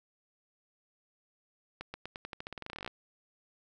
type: accelerating click train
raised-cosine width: 0.3 ms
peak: -24 dBFS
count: 21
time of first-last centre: 1.81-2.877 s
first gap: 130 ms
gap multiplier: 0.89
effects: none